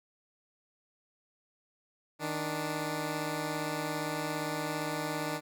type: tone pair together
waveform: 10% pulse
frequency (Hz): 155.6 / 293.7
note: D#3 / D4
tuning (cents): 0 / 0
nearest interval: major seventh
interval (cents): 1100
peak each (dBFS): -27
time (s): 2.19-5.41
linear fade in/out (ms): 50
effects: none